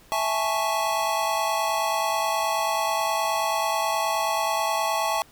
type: chord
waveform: square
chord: A major seventh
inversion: second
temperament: equal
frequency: 659.3 / 830.6 / 880 / 1108.7 Hz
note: E5 / G#5 / A5 / C#6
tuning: 0 / 0 / 0 / 0 cents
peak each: -29 dBFS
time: 0.12-5.22 s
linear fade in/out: 0 ms
effects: pink hiss -54 dBFS RMS until 5.31 s